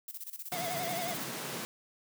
violet noise with tremolo, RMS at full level -41 dBFS, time 0.08-1.26 s, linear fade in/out 2 ms, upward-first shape square, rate 16 Hz, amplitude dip 80%
pink high-pass noise, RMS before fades -39 dBFS, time 0.52-1.65 s, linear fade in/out 0 ms, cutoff 120 Hz, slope 96 dB/octave
square tone with vibrato, 698.5 Hz, F5, in tune, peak -36 dBFS, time 0.52-1.14 s, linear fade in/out 5 ms, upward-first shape sine, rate 11 Hz, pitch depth 86 cents each way
effects none

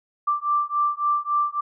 sine beating tone pair, 1174.7 / 1178.3 Hz, D6 / D6, 0 / +5 cents, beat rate 3.6 Hz, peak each -23 dBFS, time 0.27-1.61 s, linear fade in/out 10 ms, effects none

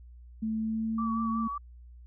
sine tone with pitch glide, 220 to 225.3 Hz, A3 to A3, 0 to +41 cents, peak -28 dBFS, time 0.42-1.48 s, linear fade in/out 10 ms, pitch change +41 cents, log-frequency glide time 0.59-1.14 s
sine tone with vibrato, 1147 Hz, D6, 41 cents flat, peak -32 dBFS, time 0.98-1.58 s, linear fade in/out 5 ms, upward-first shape triangle, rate 5.4 Hz, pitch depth 46 cents each way
effects added 60 Hz sine -47 dBFS peak until 2.06 s

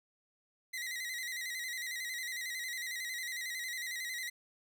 sawtooth tone with vibrato, 1975.5 Hz, B6, in tune, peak -34 dBFS, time 0.73-4.3 s, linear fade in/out 10 ms, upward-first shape square, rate 11 Hz, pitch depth 61 cents each way, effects none

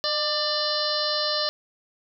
harmonic tone with a mistuned harmonic, 593 Hz, D5, 17 cents sharp, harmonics 1 / 2 / 3 / 5 / 6 / 7 / 8 / 9, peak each -29 / -32 / -34 / -34 / -34 / -28 / -30 / -33 dBFS, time 0.04-1.49 s, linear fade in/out 0 ms, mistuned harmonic 1, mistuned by +34 cents, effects none

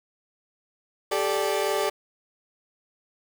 30% pulse chord, G suspended second, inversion none, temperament equal with one note detuned, 392 / 434.9 / 587.3 Hz, G4 / A4 / D5, 0 / -20 / 0 cents, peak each -25 dBFS, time 1.11-1.9 s, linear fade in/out 10 ms, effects 7-bit

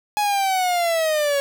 45% pulse linear sweep, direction down, 842 to 554.4 Hz, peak -18 dBFS, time 0.17-1.4 s, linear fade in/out 0 ms, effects none

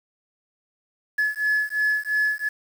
sine beating tone pair, 1708 / 1710.9 Hz, G#6 / A6, +48 / -49 cents, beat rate 2.9 Hz, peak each -22 dBFS, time 1.18-2.49 s, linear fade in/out 10 ms, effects tanh soft clip ceiling -16 dBFS + 7-bit

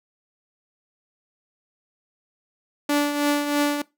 sawtooth tone with tremolo, 290.8 Hz, D4, 17 cents flat, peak -13 dBFS, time 2.89-3.82 s, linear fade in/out 5 ms, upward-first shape triangle, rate 3.1 Hz, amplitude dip 60%, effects noise-tail reverb RT60 0.2 s tail -20 dB re dry

